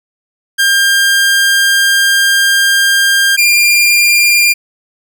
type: tone pair in turn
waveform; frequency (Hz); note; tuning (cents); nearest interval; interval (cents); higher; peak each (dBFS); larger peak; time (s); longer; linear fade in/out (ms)
sawtooth; 1600 / 2397; G6 / D7; +35 / +35; perfect fifth; 700; second; -4 / -3; second; 0.58-3.37 / 3.37-4.54; first; 20
effects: none